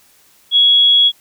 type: tone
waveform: sine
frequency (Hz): 3340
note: G#7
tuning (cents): +9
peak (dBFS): -7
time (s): 0.51-1.12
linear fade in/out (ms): 50
effects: white hiss -51 dBFS RMS until 1.2 s